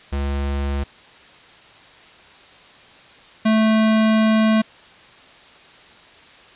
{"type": "tone pair in turn", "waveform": "square", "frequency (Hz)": [70, 219.2], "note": ["C#2", "A3"], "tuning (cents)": [18, -6], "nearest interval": "octave + minor sixth", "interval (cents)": 1976, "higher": "second", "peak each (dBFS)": [-21, -14], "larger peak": "second", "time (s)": [[0.12, 0.84], [3.45, 4.62]], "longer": "second", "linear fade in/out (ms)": 10, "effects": ["white hiss -46 dBFS RMS until 6.55 s", "resampled to 8000 Hz"]}